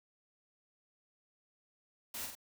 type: noise with echo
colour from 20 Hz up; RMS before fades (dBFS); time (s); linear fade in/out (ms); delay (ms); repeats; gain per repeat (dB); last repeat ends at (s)
white; -42; 2.14-2.26; 5; 46; 2; -4; 2.352
effects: none